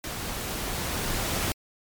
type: noise with level ramp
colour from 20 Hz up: pink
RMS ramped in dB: -34 to -27 dBFS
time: 0.04-1.52 s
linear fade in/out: 0 ms
effects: MP3 96 kbps